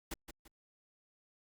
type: noise with echo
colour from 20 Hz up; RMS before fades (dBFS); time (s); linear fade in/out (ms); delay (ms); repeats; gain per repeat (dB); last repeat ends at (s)
pink; -40; 0.11-0.14; 5; 170; 2; -9; 0.48
effects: Opus 48 kbps